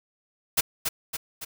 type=noise with echo; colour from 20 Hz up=white; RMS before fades=-21 dBFS; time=0.57-0.61 s; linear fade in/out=10 ms; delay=280 ms; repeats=3; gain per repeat=-5 dB; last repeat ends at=1.45 s; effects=none